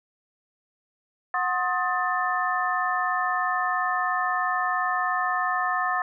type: tone cluster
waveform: sine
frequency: 733 / 1064 / 1260 / 1773 Hz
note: F#5 / C6 / D#6 / A6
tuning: -16 / +29 / +21 / +13 cents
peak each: -28 dBFS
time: 1.34-6.02 s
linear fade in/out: 2 ms
effects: none